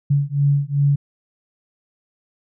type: beating tone pair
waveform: sine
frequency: 140.8 / 143.4 Hz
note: C#3 / D3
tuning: +27 / -41 cents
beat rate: 2.6 Hz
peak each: -18 / -18 dBFS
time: 0.1-0.96 s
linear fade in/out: 10 ms
effects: none